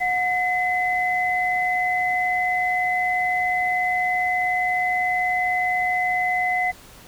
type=tone pair together; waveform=sine; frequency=729 / 2030 Hz; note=F#5 / B6; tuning=-26 / +47 cents; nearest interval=octave + tritone; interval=1773 cents; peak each=-22 / -22 dBFS; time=0-6.72 s; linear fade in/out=20 ms; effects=pink hiss -46 dBFS RMS until 7.07 s